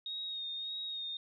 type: tone with vibrato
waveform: sine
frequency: 3729 Hz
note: A#7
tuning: in tune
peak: -37 dBFS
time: 0.06-1.17 s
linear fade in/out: 2 ms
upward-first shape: sine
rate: 1.7 Hz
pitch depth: 29 cents each way
effects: none